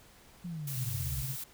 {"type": "linear sweep", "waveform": "sine", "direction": "down", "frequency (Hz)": [179.6, 54.1], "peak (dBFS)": -36, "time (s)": [0.44, 1.23], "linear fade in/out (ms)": 10}
{"type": "noise", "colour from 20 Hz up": "blue", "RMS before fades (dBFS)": -40, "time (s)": [0.67, 1.44], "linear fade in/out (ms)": 5}
{"type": "tone with tremolo", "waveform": "sine", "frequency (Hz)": 130.81, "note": "C3", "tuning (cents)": 0, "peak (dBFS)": -32, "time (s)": [0.76, 1.36], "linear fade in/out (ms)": 20, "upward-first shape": "triangle", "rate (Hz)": 17, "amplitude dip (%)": 70}
{"effects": ["pink hiss -58 dBFS RMS until 1.53 s"]}